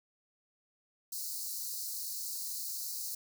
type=high-pass noise; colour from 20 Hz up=white; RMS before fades=-39 dBFS; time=1.12-3.15 s; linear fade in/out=5 ms; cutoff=4100 Hz; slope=96 dB/octave; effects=none